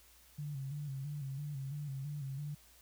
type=tone with vibrato; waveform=sine; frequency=141.1 Hz; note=C#3; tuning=31 cents sharp; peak=-38 dBFS; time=0.38-2.55 s; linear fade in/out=10 ms; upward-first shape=square; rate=3 Hz; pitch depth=75 cents each way; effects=added 60 Hz sine -66 dBFS peak until 2.81 s + white hiss -63 dBFS RMS until 2.81 s